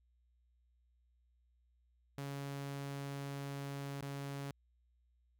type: tone with dropouts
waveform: sawtooth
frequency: 139.9 Hz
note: C#3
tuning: 16 cents sharp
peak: -37 dBFS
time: 2.18-4.51 s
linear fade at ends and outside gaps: 0 ms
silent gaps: 4.008-4.024 s
effects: added 60 Hz sine -70 dBFS peak until 5.39 s